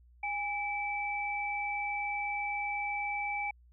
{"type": "tone pair together", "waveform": "sine", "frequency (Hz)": [819, 2314], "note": ["G#5", "D7"], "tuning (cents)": [-24, -26], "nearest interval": "octave + tritone", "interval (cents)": 1798, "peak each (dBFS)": [-35, -34], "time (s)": [0.23, 3.51], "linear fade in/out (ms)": 5, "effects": ["added 60 Hz sine -57 dBFS peak until 3.72 s"]}